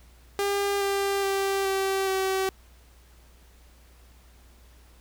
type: tone with pitch steps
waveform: sawtooth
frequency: 401.2 / 396.4 / 391.6 / 386.9 / 382.2 Hz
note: G4 / G4 / G4 / G4 / G4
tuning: +40 / +19 / -2 / -23 / -44 cents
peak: -20 dBFS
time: 0.39-2.49 s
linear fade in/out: 0 ms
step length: 420 ms
effects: added 60 Hz sine -52 dBFS peak until 5 s + pink hiss -59 dBFS RMS until 5 s